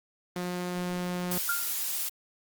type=tone; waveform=sawtooth; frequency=178.7 Hz; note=F3; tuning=40 cents sharp; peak=-26 dBFS; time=0.36-1.38 s; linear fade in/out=2 ms
type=noise; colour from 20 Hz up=blue; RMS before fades=-31 dBFS; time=1.31-2.09 s; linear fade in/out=5 ms
type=tone with exponential decay; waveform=sine; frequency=1400 Hz; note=F6; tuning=4 cents sharp; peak=-24 dBFS; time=1.49-1.76 s; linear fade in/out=2 ms; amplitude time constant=58 ms
effects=Opus 24 kbps